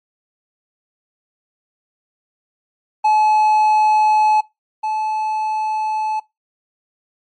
triangle tone pair in turn, 857 / 864.5 Hz, A5 / A5, -46 / -31 cents, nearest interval unison, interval 15 cents, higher second, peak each -9 / -16 dBFS, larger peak first, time 3.04-4.41 / 4.83-6.2 s, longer neither, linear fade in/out 10 ms, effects noise-tail reverb RT60 0.2 s tail -22 dB re dry + MP3 48 kbps

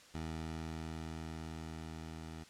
15% pulse tone with level ramp, 80.2 Hz, E2, 47 cents flat, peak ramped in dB -33 to -39 dBFS, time 0.14-2.44 s, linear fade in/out 10 ms, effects white hiss -59 dBFS RMS until 2.49 s + low-pass 7000 Hz 12 dB/octave

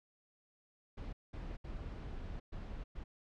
brown noise bursts at uneven times, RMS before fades -44 dBFS, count 5, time 0.97-1.13 / 1.33-1.57 / 1.64-2.4 / 2.52-2.84 / 2.95-3.04 s, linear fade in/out 10 ms, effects low-pass 4000 Hz 12 dB/octave

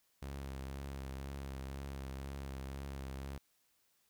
sawtooth tone with vibrato, 67.9 Hz, C#2, 35 cents flat, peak -38 dBFS, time 0.22-3.38 s, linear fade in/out 5 ms, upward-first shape sine, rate 2 Hz, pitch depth 32 cents each way, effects white hiss -75 dBFS RMS until 4.09 s

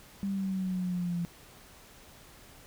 sine exponential sweep, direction down, 198.6 to 171.1 Hz, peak -29 dBFS, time 0.23-1.25 s, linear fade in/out 0 ms, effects pink hiss -54 dBFS RMS until 2.66 s

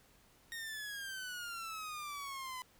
sawtooth exponential sweep, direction down, 1864.7 to 1004 Hz, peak -38 dBFS, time 0.52-2.62 s, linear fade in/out 0 ms, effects pink hiss -66 dBFS RMS until 2.79 s

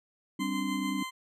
20% pulse tone with tremolo, 1037 Hz, C6, 16 cents flat, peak -29 dBFS, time 0.39-1.11 s, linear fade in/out 20 ms, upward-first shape sine, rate 6.7 Hz, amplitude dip 40%
sine chord, G suspended fourth, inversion none, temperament equal with one note detuned, 196 / 263.7 / 293.7 Hz, G3 / C4 / D4, 0 / +14 / 0 cents, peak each -34 dBFS, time 0.39-1.03 s, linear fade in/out 5 ms
effects low-pass 12000 Hz 12 dB/octave

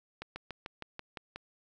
slowing click train, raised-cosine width 0.3 ms, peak -24 dBFS, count 8, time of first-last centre 0.22-1.36 s, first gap 140 ms, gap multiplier 1.05, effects none

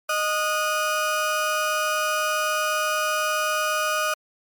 35% pulse tone cluster, 618 / 1236 / 1455 Hz, D#5 / D#6 / F#6, -12 / -12 / -29 cents, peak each -25 dBFS, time 0.09-4.14 s, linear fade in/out 5 ms, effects MP3 96 kbps

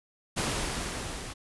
pink noise with level ramp, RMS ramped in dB -28 to -40 dBFS, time 0.36-1.34 s, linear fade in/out 20 ms, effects resampled to 24000 Hz

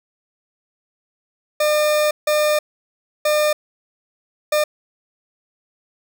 40% pulse tone bursts at uneven times, 603 Hz, D5, 46 cents sharp, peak -14 dBFS, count 4, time 1.6-2.11 / 2.27-2.59 / 3.25-3.53 / 4.52-4.64 s, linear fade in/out 5 ms, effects none

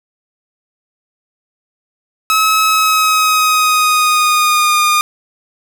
sawtooth tone with pitch glide, 1287 to 1216.9 Hz, E6 to D#6, -42 to -39 cents, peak -6 dBFS, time 2.3-5.01 s, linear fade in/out 0 ms, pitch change -97 cents, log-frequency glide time 2.64-4.78 s, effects none

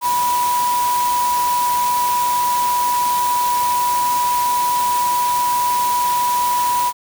sine tone in noise, 978 Hz, B5, 17 cents flat, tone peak -15 dBFS, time 0.01-6.93 s, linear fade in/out 50 ms, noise white, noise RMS -26 dBFS, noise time 0.01-6.93 s, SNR +8 dB, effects none

